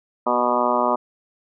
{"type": "harmonic tone with a mistuned harmonic", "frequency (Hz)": 122.4, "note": "B2", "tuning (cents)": -15, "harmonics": [2, 3, 4, 5, 6, 7, 8, 9, 10], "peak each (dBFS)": [-27, -28, -29, -23, -27, -27, -23, -26, -26], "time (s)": [0.26, 0.96], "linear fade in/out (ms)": 10, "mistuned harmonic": 3, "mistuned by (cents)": 24, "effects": []}